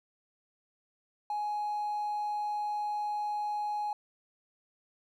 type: tone with hard clipping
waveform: triangle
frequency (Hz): 836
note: G#5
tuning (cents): +11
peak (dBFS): -31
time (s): 1.3-3.93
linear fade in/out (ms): 2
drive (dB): 4
effects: none

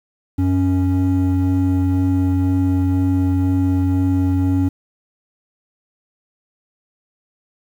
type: tone pair together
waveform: triangle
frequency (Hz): 91.73 / 277.2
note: F#2 / C#4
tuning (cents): -14 / 0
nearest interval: octave + perfect fifth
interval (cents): 1914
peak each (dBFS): -14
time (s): 0.38-4.69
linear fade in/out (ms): 10
effects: tanh soft clip ceiling -7 dBFS + 8-bit

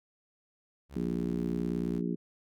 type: tone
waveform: sawtooth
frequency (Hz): 69.3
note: C#2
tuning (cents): 0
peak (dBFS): -39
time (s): 0.89-2.02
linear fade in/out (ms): 50
type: harmonic tone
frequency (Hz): 58.6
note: A#1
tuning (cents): +10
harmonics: 3 / 4 / 5 / 6 / 7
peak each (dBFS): -33 / -35 / -37 / -39 / -40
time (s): 0.95-2.16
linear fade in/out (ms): 20
effects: none

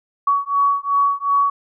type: beating tone pair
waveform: sine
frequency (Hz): 1125 / 1127.7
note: C#6 / C#6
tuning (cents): +25 / +29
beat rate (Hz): 2.7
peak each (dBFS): -18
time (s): 0.27-1.5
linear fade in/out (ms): 5
effects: none

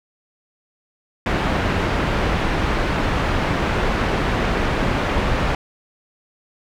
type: low-pass noise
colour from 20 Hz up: pink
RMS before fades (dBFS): -20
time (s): 1.26-5.55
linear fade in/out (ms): 2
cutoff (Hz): 2300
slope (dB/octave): 12
effects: none

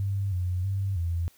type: tone with pitch steps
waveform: sine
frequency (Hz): 98.7 / 90.3 / 97.6 / 84.9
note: G2 / F#2 / G2 / F2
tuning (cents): +12 / -42 / -7 / -48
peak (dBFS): -25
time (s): 0-1.28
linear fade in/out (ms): 0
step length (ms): 320
effects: white hiss -60 dBFS RMS until 1.37 s

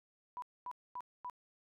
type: tone bursts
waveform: sine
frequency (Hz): 987.8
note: B5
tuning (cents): 0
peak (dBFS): -40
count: 4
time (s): 0.37-1.298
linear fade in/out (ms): 0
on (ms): 52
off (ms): 240
effects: none

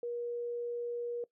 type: tone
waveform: sine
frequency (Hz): 477.4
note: A#4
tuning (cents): +41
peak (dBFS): -34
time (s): 0.03-1.24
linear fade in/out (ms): 2
effects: noise-tail reverb RT60 0.1 s tail -20 dB re dry

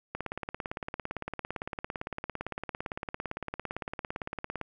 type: click train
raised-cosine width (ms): 0.5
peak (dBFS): -19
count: 80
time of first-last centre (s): 0.15-4.613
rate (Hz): 17.7
effects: none

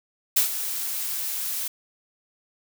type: noise with ADSR envelope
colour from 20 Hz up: blue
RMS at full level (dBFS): -18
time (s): 0.36-1.68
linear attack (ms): 10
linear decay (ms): 110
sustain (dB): -11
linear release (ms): 6
effects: none

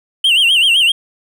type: tone with vibrato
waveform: triangle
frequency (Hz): 2960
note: F#7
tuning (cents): 0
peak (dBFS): -7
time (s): 0.24-0.92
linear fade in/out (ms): 5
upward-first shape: sine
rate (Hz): 7.8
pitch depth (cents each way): 160
effects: none

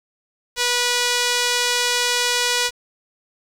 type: tone with band-pass filter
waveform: sawtooth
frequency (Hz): 487.8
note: B4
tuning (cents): -21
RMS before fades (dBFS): -20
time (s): 0.56-2.71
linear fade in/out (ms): 50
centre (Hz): 4700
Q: 0.81
effects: 7-bit

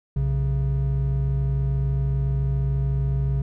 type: tone pair together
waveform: triangle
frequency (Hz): 62.23 / 136.2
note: B1 / C#3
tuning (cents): +14 / -30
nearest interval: octave + major second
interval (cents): 1356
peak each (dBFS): -22 / -20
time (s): 0.16-3.42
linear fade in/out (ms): 5
effects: none

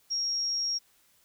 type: tone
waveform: sine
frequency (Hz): 5588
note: F8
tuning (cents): 0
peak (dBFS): -27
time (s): 0.1-0.79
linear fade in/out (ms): 20
effects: white hiss -65 dBFS RMS until 1.24 s

